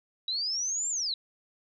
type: linear two-way sweep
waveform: sine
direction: up then down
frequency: 3852 to 7459 to 3852 Hz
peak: -28 dBFS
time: 0.28-1.14 s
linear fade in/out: 2 ms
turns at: 0.89 s
effects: none